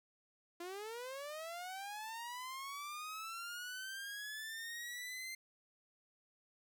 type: linear sweep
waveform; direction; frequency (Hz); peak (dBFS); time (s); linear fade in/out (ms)
sawtooth; up; 338.6 to 2093; -40; 0.6-5.35; 5
effects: none